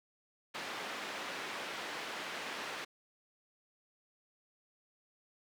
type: band-pass noise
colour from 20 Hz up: white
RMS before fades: -42 dBFS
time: 0.54-2.85 s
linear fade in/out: 10 ms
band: 250 to 2600 Hz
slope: 12 dB/octave
effects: none